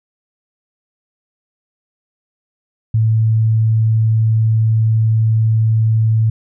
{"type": "tone", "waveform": "sine", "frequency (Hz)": 111, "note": "A2", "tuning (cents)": 16, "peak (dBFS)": -10, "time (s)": [2.94, 6.3], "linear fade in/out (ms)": 5, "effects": []}